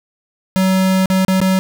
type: tone with dropouts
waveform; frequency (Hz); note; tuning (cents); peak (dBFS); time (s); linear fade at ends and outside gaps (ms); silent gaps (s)
square; 188.6; F#3; +33; -12; 0.56-1.59; 0; 1.058-1.101 / 1.249-1.282 / 1.403-1.415
effects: none